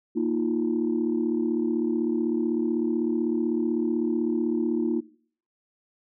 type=chord; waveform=sine; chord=Bb suspended fourth; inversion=none; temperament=equal with one note detuned; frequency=233.1 / 313.3 / 349.2 Hz; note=Bb3 / Eb4 / F4; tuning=0 / +12 / 0 cents; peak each=-26 dBFS; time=0.15-5.01 s; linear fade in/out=20 ms; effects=noise-tail reverb RT60 0.5 s tail -19 dB re dry + tanh soft clip ceiling -15 dBFS